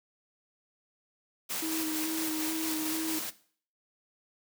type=noise with tremolo; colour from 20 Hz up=white; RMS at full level=-34 dBFS; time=1.49-3.31 s; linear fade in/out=20 ms; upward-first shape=square; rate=4.4 Hz; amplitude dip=25%
type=tone with vibrato; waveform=triangle; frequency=317 Hz; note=D#4; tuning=32 cents sharp; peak=-30 dBFS; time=1.62-3.19 s; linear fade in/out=5 ms; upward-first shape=square; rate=2.3 Hz; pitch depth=19 cents each way
effects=noise-tail reverb RT60 0.5 s tail -17 dB re dry + high-pass 150 Hz 12 dB/octave